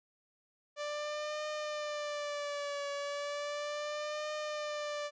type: tone with vibrato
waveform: sawtooth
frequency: 587.3 Hz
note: D5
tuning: in tune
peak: -32 dBFS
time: 0.76-5.11 s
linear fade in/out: 50 ms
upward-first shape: triangle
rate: 0.35 Hz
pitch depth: 60 cents each way
effects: resampled to 16000 Hz